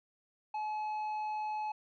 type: tone with tanh clipping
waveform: sine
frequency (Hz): 854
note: G#5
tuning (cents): +48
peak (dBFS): -35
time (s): 0.54-1.72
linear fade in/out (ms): 5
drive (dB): 6
effects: none